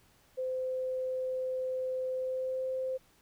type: tone with pitch glide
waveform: sine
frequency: 515 to 520.1 Hz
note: C5 to C5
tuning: -28 to -10 cents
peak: -31 dBFS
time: 0.37-2.98 s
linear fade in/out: 20 ms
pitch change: +18 cents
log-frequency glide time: 2.15-2.66 s
effects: pink hiss -65 dBFS RMS until 3.21 s